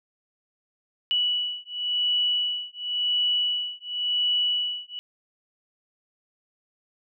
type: beating tone pair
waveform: sine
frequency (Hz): 2947 / 2947.93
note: F#7 / F#7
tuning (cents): -8 / -7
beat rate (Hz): 0.93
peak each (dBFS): -26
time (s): 1.11-4.99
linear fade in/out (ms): 0
effects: none